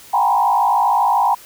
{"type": "tone with frequency modulation", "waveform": "sine", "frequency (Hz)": 880, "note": "A5", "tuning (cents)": 0, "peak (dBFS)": -12, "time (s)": [0.13, 1.35], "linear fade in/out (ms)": 10, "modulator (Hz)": 52.8, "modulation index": 2.4, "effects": ["white hiss -42 dBFS RMS until 1.45 s"]}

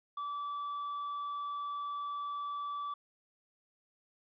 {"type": "tone", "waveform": "triangle", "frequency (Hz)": 1156, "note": "D6", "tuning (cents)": -28, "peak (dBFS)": -34, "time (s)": [0.17, 2.94], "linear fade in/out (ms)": 5, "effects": ["resampled to 11025 Hz", "12-bit"]}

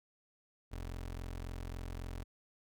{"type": "tone", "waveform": "25% pulse", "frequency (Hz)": 43.65, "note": "F1", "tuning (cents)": 0, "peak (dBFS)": -37, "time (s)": [0.71, 2.24], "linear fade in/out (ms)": 20, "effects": []}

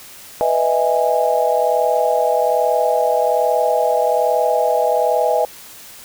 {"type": "chord", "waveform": "sine", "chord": "E major seventh", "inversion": "second", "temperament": "just", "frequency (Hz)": [494.4, 618.1, 659.3, 824.1], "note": ["B4", "D#5", "E5", "G#5"], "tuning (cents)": [2, -12, 0, -14], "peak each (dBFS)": -19, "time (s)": [0.41, 5.45], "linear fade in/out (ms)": 0, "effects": ["white hiss -39 dBFS RMS until 6.04 s"]}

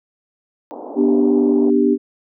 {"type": "band-pass noise", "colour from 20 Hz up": "pink", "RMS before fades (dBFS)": -32, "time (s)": [0.71, 1.7], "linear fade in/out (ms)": 0, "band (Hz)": [260, 910], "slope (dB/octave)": 48}
{"type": "chord", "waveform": "sine", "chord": "G major", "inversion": "first", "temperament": "just", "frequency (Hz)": [245, 294, 392], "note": ["B3", "D4", "G4"], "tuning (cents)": [-14, 2, 0], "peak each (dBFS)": -16, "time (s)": [0.95, 1.98], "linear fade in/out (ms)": 50}
{"effects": []}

